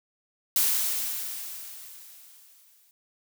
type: noise with exponential decay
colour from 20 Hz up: blue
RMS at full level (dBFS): -22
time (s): 0.56-2.91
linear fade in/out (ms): 1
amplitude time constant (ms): 510
effects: none

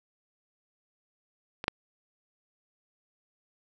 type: clicks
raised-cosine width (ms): 0.3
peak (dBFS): -19 / -8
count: 2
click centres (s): 1.641 / 1.681
effects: none

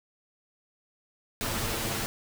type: noise with comb filter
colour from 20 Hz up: pink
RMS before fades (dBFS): -31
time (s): 1.41-2.06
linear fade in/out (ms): 0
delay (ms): 8.9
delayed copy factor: +0.7
effects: none

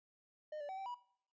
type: tone with pitch steps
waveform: triangle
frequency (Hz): 610 / 582 / 763 / 775 / 974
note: D#5 / D5 / G5 / G5 / B5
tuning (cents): -34 / -16 / -47 / -20 / -24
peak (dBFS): -40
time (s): 0.52-0.945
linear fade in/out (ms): 5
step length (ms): 85
effects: noise-tail reverb RT60 0.6 s tail -19 dB re dry + resampled to 16000 Hz

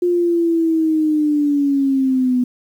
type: linear sweep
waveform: sine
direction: down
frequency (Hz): 355.6 to 246.9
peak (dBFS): -13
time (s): 0.02-2.44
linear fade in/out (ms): 5
effects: 8-bit

